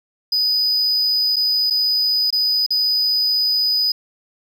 triangle tone with dropouts, 4978 Hz, D#8, in tune, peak -14 dBFS, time 0.32-3.92 s, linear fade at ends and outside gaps 5 ms, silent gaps 1.36-1.365 / 1.701-1.706 / 2.305-2.326 / 2.664-2.705 s, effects none

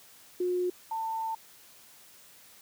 sine tone pair in turn, 360.1 / 894.4 Hz, F#4 / A5, -47 / +28 cents, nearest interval octave + major third, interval 1575 cents, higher second, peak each -26 / -30 dBFS, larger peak first, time 0.4-0.7 / 0.91-1.35 s, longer second, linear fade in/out 5 ms, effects white hiss -55 dBFS RMS until 2.61 s + high-pass 80 Hz 12 dB/octave

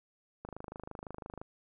click train, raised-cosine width 1 ms, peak -28 dBFS, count 26, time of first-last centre 0.45-1.415 s, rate 25.9 Hz, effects none

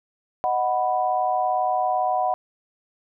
sine chord, B major, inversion first, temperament equal, 622.3 / 740 / 987.8 Hz, D#5 / F#5 / B5, 0 / 0 / 0 cents, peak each -27 / -21 / -27 dBFS, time 0.44-2.34 s, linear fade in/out 0 ms, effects none

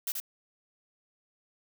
blue noise with echo, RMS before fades -32 dBFS, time 0.07-0.12 s, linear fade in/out 2 ms, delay 81 ms, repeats 1, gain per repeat -3 dB, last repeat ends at 0.201 s, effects none

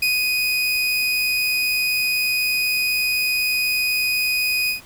30% pulse tone with ADSR envelope, 2492 Hz, D#7, 2 cents sharp, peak -14 dBFS, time 0.02-4.81 s, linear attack 6 ms, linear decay 180 ms, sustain -2 dB, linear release 120 ms, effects pink hiss -46 dBFS RMS until 4.85 s

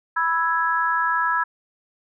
sine chord, E major, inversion second, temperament equal, 987.8 / 1318.5 / 1661.2 Hz, B5 / E6 / G#6, 0 / 0 / 0 cents, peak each -23 dBFS, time 0.16-1.44 s, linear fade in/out 10 ms, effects none

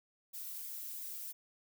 violet noise with flanger, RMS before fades -44 dBFS, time 0.33-1.33 s, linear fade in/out 20 ms, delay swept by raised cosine 0.69 to 1.99 ms, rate 3 Hz, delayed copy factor -0.5, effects none

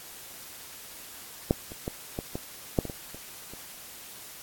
clicks, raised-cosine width 2 ms, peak -7 / -28 / -17 / -17 / -18 / -8 / -21 / -22 / -30 / -30 dBFS, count 10, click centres 1.509 / 1.719 / 1.879 / 2.189 / 2.355 / 2.788 / 2.853 / 2.898 / 3.146 / 3.536 s, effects white hiss -45 dBFS RMS until 4.42 s + AAC 64 kbps

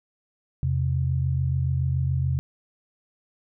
sine tone pair together, 85.16 / 132.2 Hz, F2 / C3, -43 / +18 cents, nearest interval minor sixth, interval 761 cents, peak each -25 / -23 dBFS, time 0.63-2.39 s, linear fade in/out 0 ms, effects none

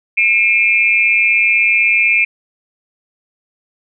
sine tone with amplitude modulation, 2392 Hz, D7, 31 cents sharp, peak -5 dBFS, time 0.17-2.25 s, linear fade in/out 10 ms, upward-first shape sine, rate 216 Hz, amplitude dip 100%, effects none

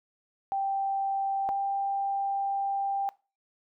sine tone pair in turn, 784 / 790.8 Hz, G5 / G5, 0 / +15 cents, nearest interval unison, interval 15 cents, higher second, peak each -26 dBFS, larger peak neither, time 0.52-1.49 / 1.49-3.09 s, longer second, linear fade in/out 0 ms, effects noise-tail reverb RT60 0.3 s tail -21 dB re dry

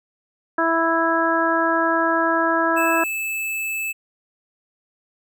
harmonic tone, 329.6 Hz, E4, in tune, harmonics 1 / 2 / 3 / 4 / 5, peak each -23 / -23 / -23 / -23 / -23 dBFS, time 0.58-3.04 s, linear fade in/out 5 ms
square tone, 2620 Hz, E7, 11 cents flat, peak -24 dBFS, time 2.76-3.93 s, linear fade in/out 20 ms
effects none

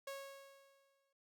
sawtooth tone with exponential decay, 550 Hz, C#5, 14 cents flat, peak -39 dBFS, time 0.07-1.13 s, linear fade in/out 5 ms, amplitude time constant 230 ms, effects none

